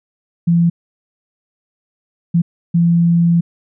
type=tone bursts at uneven times; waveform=sine; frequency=170 Hz; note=F3; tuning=46 cents flat; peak=-9 dBFS; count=3; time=0.47-0.7 / 2.34-2.42 / 2.74-3.41 s; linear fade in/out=10 ms; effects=none